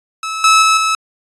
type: tone with level steps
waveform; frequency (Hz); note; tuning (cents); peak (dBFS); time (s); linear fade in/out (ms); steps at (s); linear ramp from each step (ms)
sawtooth; 1300; E6; -24; -16 / -3 / -5 / -9; 0.23-0.95; 2; 0.44 / 0.62 / 0.77; 2
effects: resampled to 22050 Hz